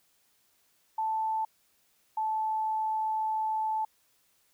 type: tone pair in turn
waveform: sine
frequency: 880 / 872.9 Hz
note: A5 / A5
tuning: 0 / -14 cents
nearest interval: unison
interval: 14 cents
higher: first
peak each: -27 dBFS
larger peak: neither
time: 0.98-1.45 / 2.17-3.85 s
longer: second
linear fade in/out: 5 ms
effects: white hiss -69 dBFS RMS until 4.53 s